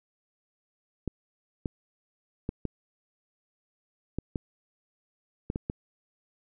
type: clicks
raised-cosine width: 3 ms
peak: -17 dBFS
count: 9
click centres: 1.077 / 1.658 / 2.491 / 2.653 / 4.186 / 4.358 / 5.501 / 5.559 / 5.699 s
effects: none